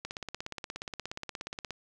click train, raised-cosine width 0.2 ms, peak -20 dBFS, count 29, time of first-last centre 0.05-1.707 s, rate 16.9 Hz, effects none

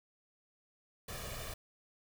pink noise with comb filter, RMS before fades -43 dBFS, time 1.08-1.54 s, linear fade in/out 5 ms, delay 1.7 ms, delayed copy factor +0.65, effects none

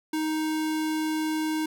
square tone, 312.4 Hz, D#4, 7 cents sharp, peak -26 dBFS, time 0.13-1.66 s, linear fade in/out 5 ms, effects none

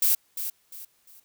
violet noise with echo, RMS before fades -21 dBFS, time 0.02-0.15 s, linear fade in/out 5 ms, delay 350 ms, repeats 3, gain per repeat -10 dB, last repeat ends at 1.2 s, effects white hiss -66 dBFS RMS until 1.24 s

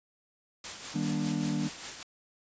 white noise with tremolo, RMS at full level -38 dBFS, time 0.64-2.03 s, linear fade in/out 2 ms, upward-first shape sine, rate 5.1 Hz, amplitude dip 45%
triangle chord, Eb major seventh, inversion none, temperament equal with one note detuned, 155.56 / 196 / 238.8 / 293.7 Hz, Eb3 / G3 / Bb3 / D4, 0 / 0 / +42 / 0 cents, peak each -32 dBFS, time 0.94-1.69 s, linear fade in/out 20 ms
effects resampled to 16000 Hz

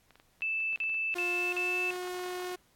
clicks, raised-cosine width 0.3 ms, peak -38 dBFS, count 10, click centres 0.107 / 0.156 / 0.199 / 0.408 / 0.604 / 0.729 / 0.775 / 0.837 / 0.896 / 0.944 s
sine tone bursts, 2637 Hz, E7, in tune, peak -29 dBFS, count 4, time 0.42-1.906 s, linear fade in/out 0 ms, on 340 ms, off 42 ms
sawtooth tone with pitch glide, 354 to 361.9 Hz, F4 to F#4, +23 to -38 cents, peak -31 dBFS, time 1.15-2.56 s, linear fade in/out 10 ms, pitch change +39 cents, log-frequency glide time 1.32-1.81 s
effects pink hiss -68 dBFS RMS until 2.75 s + AAC 64 kbps

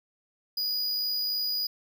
square tone with amplitude modulation, 4918 Hz, D#8, 21 cents flat, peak -26 dBFS, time 0.57-1.67 s, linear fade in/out 5 ms, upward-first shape sine, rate 103 Hz, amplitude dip 30%, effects none

